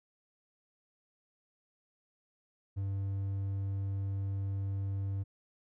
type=tone; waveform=triangle; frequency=98 Hz; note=G2; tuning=in tune; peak=-30 dBFS; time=2.76-5.24 s; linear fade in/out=20 ms; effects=none